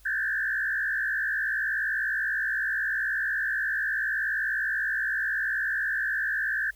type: tone with frequency modulation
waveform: sine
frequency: 1651 Hz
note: G#6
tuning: 11 cents flat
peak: -25 dBFS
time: 0.05-6.71 s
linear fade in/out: 10 ms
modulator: 60.4 Hz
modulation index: 2.1
effects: added 50 Hz sine -54 dBFS peak until 6.75 s + white hiss -60 dBFS RMS until 6.75 s